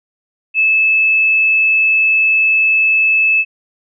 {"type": "tone", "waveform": "sine", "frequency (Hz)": 2610, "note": "E7", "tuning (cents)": -18, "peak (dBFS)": -9, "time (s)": [0.54, 3.45], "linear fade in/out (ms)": 50, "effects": []}